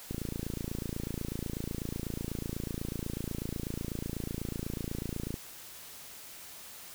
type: click train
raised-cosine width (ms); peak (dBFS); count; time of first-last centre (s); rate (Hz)
3; -22; 148; 0.11-5.341; 28.1
effects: white hiss -48 dBFS RMS until 6.94 s